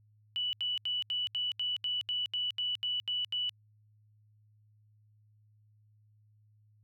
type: tone bursts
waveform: sine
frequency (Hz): 2960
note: F#7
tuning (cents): 0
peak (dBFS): -30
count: 13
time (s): 0.36-3.494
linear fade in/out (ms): 0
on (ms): 170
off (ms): 77
effects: added 106 Hz sine -62 dBFS peak until 6.83 s